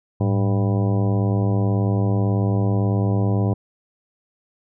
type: harmonic tone with a mistuned harmonic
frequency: 98.2 Hz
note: G2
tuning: 4 cents sharp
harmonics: 1 / 2 / 3 / 4 / 5 / 6 / 7 / 8 / 10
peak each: -18 / -24 / -28 / -30 / -32 / -34 / -35 / -36 / -38 dBFS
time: 0.2-3.54 s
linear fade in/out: 10 ms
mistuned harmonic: 1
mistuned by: +150 cents
effects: none